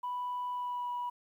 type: tone with pitch glide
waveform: sine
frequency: 987.8 to 975.9 Hz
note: B5 to B5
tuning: 0 to -21 cents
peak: -32 dBFS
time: 0.03-1.1 s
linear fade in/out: 10 ms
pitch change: -21 cents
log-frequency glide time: 0.52-0.91 s
effects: tanh soft clip ceiling -30 dBFS + 11-bit